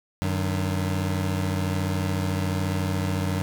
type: tone pair together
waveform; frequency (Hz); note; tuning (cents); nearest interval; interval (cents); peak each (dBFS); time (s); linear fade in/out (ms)
25% pulse; 94 / 151.6; F#2 / D#3; +28 / -45; minor sixth; 827; -21 / -26; 0.22-3.42; 0
effects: none